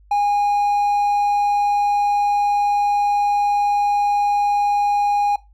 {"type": "tone", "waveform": "triangle", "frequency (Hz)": 819, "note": "G#5", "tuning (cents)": -24, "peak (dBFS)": -13, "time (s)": [0.11, 5.36], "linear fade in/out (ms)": 5, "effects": ["noise-tail reverb RT60 0.2 s tail -18 dB re dry", "added 50 Hz sine -47 dBFS peak until 5.53 s"]}